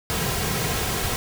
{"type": "noise with comb filter", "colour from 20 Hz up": "pink", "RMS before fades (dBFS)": -25, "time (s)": [0.1, 1.16], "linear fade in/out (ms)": 0, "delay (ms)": 3.4, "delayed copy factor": -0.5, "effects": []}